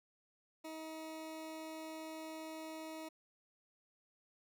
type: tone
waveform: 20% pulse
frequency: 317.5 Hz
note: D#4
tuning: 35 cents sharp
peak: -40 dBFS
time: 0.64-3.09 s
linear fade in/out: 10 ms
effects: none